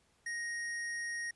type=tone; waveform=square; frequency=1872 Hz; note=A#6; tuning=7 cents sharp; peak=-37 dBFS; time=0.26-1.31 s; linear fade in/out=5 ms; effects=pink hiss -71 dBFS RMS until 1.35 s + resampled to 24000 Hz